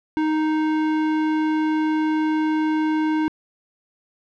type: tone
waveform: square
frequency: 311.1 Hz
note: D#4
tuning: in tune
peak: -19 dBFS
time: 0.17-3.28 s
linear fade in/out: 0 ms
effects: low-pass 2000 Hz 12 dB/octave